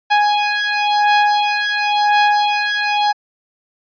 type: beating tone pair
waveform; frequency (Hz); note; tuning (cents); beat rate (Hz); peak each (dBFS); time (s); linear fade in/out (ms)
sawtooth; 830 / 830.95; G#5 / G#5; -1 / +1; 0.95; -12 / -12; 0.1-3.13; 20
effects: resampled to 11025 Hz